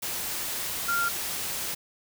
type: tone in noise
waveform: sine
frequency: 1389 Hz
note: F6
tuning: 10 cents flat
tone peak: -24 dBFS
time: 0.88-1.09 s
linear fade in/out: 10 ms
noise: white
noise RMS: -32 dBFS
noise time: 0.02-1.75 s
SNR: +5 dB
effects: none